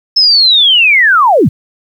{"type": "linear sweep", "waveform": "sine", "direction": "down", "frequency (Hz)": [5274, 86], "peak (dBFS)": -4, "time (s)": [0.16, 1.49], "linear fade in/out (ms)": 10, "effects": ["7-bit"]}